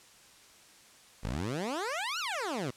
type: exponential two-way sweep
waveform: 15% pulse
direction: up then down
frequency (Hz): 46.5 to 1500 to 114.7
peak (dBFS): -26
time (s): 1.23-2.71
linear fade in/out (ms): 10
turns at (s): 2.19
effects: white hiss -57 dBFS RMS until 2.76 s + low-pass 9000 Hz 12 dB/octave